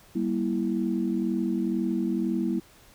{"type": "chord", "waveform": "sine", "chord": "E diminished", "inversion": "first", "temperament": "equal with one note detuned", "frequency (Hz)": [196, 238, 329.6], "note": ["G3", "Bb3", "E4"], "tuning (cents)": [0, 36, 0], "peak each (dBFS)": -28, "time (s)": [0.15, 2.6], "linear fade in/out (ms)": 10, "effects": ["tanh soft clip ceiling -14 dBFS", "pink hiss -55 dBFS RMS until 2.94 s"]}